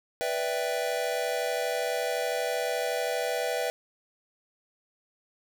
square chord, E minor seventh, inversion second, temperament equal, 493.9 / 587.3 / 659.3 / 784 Hz, B4 / D5 / E5 / G5, 0 / 0 / 0 / 0 cents, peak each -32 / -35 / -33 / -36 dBFS, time 0.21-3.7 s, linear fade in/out 0 ms, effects none

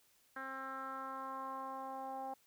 10% pulse tone with low-pass filter sweep, 266.1 Hz, C4, 29 cents sharp, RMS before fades -44 dBFS, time 0.36-2.34 s, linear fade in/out 5 ms, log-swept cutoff 1600 to 790 Hz, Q 4.3, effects white hiss -71 dBFS RMS until 2.46 s

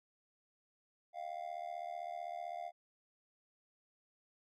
triangle tone with amplitude modulation, 698.5 Hz, F5, in tune, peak -35 dBFS, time 1.13-2.72 s, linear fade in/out 50 ms, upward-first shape sine, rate 75.7 Hz, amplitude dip 90%, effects none

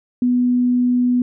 sine tone, 246.9 Hz, B3, in tune, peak -13 dBFS, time 0.22-1.22 s, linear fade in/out 2 ms, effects none

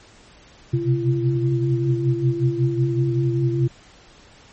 sine tone cluster, 124 / 129.8 / 135 / 340.8 Hz, B2 / C3 / C#3 / F4, +7 / -13 / -45 / -42 cents, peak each -26 / -21 / -23 / -23 dBFS, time 0.73-3.68 s, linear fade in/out 10 ms, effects pink hiss -49 dBFS RMS until 4.52 s + MP3 32 kbps

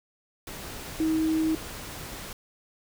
sine tone in noise, 317.7 Hz, D#4, 36 cents sharp, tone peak -22 dBFS, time 1-1.55 s, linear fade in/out 2 ms, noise pink, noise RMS -39 dBFS, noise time 0.47-2.33 s, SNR +14 dB, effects none

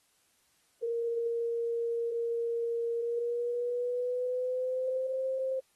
sine tone with pitch glide, 466.2 to 526.3 Hz, A#4 to C5, 0 to +10 cents, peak -29 dBFS, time 0.82-5.6 s, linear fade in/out 10 ms, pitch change +210 cents, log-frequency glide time 2.93-5.24 s, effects white hiss -70 dBFS RMS until 5.75 s + AAC 32 kbps

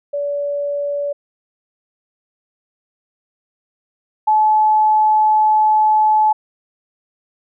sine tone pair in turn, 574 / 860 Hz, D5 / A5, -40 / -40 cents, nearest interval perfect fifth, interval 700 cents, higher second, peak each -18 / -10 dBFS, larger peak second, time 0.13-1.13 / 4.27-6.33 s, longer second, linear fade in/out 10 ms, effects none

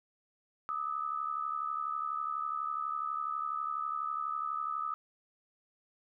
sine tone pair together, 1212 / 1284.1 Hz, D#6 / E6, -46 / -46 cents, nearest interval minor second, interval 100 cents, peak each -36 / -35 dBFS, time 0.69-4.94 s, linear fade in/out 0 ms, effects none

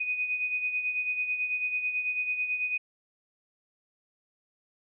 sine beating tone pair, 2489 / 2498.1 Hz, D#7 / D#7, 0 / +6 cents, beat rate 9.1 Hz, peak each -28 / -36 dBFS, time 0-2.78 s, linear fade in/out 10 ms, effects none

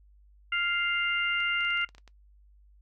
harmonic tone, 698.5 Hz, F5, in tune, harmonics 2 / 3 / 4, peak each -30 / -30 / -30 dBFS, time 0.52-1.85 s, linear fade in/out 5 ms
clicks, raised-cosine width 0.2 ms, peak -34 dBFS, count 10, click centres 1.404 / 1.608 / 1.649 / 1.706 / 1.774 / 1.814 / 1.89 / 1.949 / 1.982 / 2.077 s
effects noise-tail reverb RT60 0.1 s tail -18 dB re dry + added 50 Hz sine -55 dBFS peak until 2.81 s

